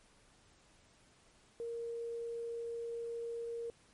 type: tone with quantisation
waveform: sine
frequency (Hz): 466.2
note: A#4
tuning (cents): 0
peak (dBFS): -38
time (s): 1.6-3.7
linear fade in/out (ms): 0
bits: 11
effects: pink hiss -66 dBFS RMS until 3.93 s + MP3 48 kbps